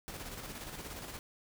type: noise with tremolo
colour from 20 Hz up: pink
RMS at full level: -43 dBFS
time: 0.08-1.19 s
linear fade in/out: 0 ms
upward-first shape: square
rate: 17 Hz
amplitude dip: 40%
effects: none